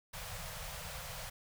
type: band-stop noise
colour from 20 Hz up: pink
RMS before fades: -44 dBFS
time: 0.13-1.3 s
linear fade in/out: 10 ms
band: 180 to 480 Hz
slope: 96 dB/octave
effects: none